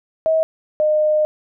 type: tone pair in turn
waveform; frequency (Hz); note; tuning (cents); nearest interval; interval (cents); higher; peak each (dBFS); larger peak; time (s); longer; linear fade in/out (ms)
sine; 640 / 611.3; D#5 / D#5; +49 / -31; minor second; 80; first; -13 / -13; neither; 0.26-0.43 / 0.8-1.25; second; 0
effects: none